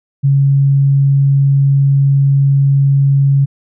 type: tone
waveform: sine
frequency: 138.59 Hz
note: C#3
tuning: in tune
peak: -7 dBFS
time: 0.23-3.46 s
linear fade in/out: 20 ms
effects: none